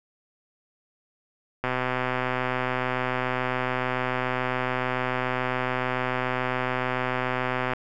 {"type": "click train", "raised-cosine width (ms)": 0.5, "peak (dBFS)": -11, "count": 775, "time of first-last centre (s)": [1.64, 7.734], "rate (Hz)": 127, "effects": []}